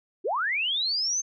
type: linear sweep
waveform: sine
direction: up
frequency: 310.8 to 6380 Hz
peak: -24 dBFS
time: 0.24-1.22 s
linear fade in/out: 20 ms
effects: none